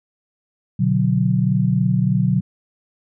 sine chord, B minor, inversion none, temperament equal, 123.47 / 146.83 / 185 Hz, B2 / D3 / F#3, 0 / 0 / 0 cents, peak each -19 / -20 / -18 dBFS, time 0.79-2.41 s, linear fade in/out 10 ms, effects none

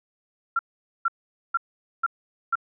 sine tone bursts, 1367 Hz, F6, 37 cents flat, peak -19 dBFS, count 5, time 0.56-2.555 s, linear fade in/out 5 ms, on 31 ms, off 460 ms, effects none

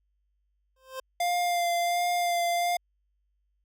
25% pulse tone with exponential growth, 523.3 Hz, C5, in tune, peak -28 dBFS, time 0.76-1 s, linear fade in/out 5 ms, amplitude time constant 52 ms
square tone with vibrato, 698.5 Hz, F5, in tune, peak -25 dBFS, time 1.2-2.77 s, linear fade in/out 5 ms, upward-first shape sine, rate 1.4 Hz, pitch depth 19 cents each way
effects added 50 Hz sine -70 dBFS peak until 3.64 s

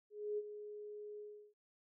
sine tone with ADSR envelope, 418.3 Hz, G#4, 12 cents sharp, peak -35 dBFS, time 0.1-1.54 s, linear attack 280 ms, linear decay 39 ms, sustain -11 dB, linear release 350 ms, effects none

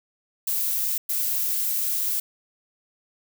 violet noise bursts at uneven times, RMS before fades -25 dBFS, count 2, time 0.47-0.98 / 1.09-2.2 s, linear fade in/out 5 ms, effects none

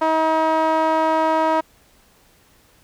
sawtooth tone with band-pass filter, 318.2 Hz, D#4, 39 cents sharp, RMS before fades -18 dBFS, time 0.01-1.61 s, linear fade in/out 10 ms, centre 870 Hz, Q 2.5, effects pink hiss -55 dBFS RMS until 2.83 s

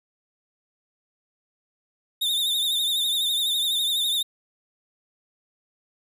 45% pulse tone with vibrato, 3638 Hz, A#7, 43 cents flat, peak -21 dBFS, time 2.21-4.23 s, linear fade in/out 10 ms, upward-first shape triangle, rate 12 Hz, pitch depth 86 cents each way, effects none

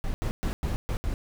brown noise bursts at uneven times, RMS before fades -28 dBFS, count 6, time 0.04-0.14 / 0.22-0.31 / 0.43-0.53 / 0.63-0.76 / 0.89-0.97 / 1.04-1.14 s, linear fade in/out 0 ms, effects none

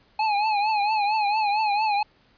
square tone with vibrato, 843 Hz, G#5, 26 cents sharp, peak -21 dBFS, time 0.19-2.03 s, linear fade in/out 5 ms, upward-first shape triangle, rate 4.4 Hz, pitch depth 96 cents each way, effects pink hiss -60 dBFS RMS until 2.37 s + resampled to 11025 Hz

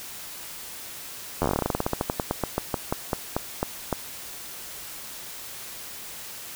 slowing click train, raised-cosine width 1 ms, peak -9 dBFS, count 29, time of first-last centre 1.42-3.927 s, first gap 11 ms, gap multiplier 1.13, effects white hiss -39 dBFS RMS until 6.55 s

